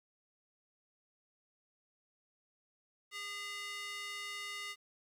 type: tone with high-pass filter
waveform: square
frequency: 407.6 Hz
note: G#4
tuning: 32 cents flat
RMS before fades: -43 dBFS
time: 3.11-4.76 s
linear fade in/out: 50 ms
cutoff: 2000 Hz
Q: 1.5
effects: low-pass 10000 Hz 12 dB/octave + 11-bit